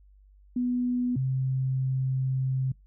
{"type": "tone pair in turn", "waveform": "sine", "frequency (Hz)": [246.9, 131.4], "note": ["B3", "C3"], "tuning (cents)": [0, 8], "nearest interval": "major seventh", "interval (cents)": 1092, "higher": "first", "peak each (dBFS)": -24, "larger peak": "neither", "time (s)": [[0.56, 1.16], [1.16, 2.72]], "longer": "second", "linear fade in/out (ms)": 5, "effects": ["noise-tail reverb RT60 0.2 s tail -26 dB re dry", "added 49 Hz sine -53 dBFS peak until 2.86 s"]}